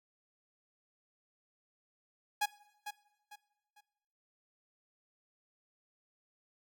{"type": "tone with echo", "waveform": "sawtooth", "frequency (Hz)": 830.6, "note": "G#5", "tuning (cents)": 0, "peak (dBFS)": -25, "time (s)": [2.41, 2.46], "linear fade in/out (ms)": 10, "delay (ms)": 450, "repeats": 3, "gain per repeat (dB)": -10, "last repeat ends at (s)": 3.81, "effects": ["noise-tail reverb RT60 1.0 s tail -20 dB re dry"]}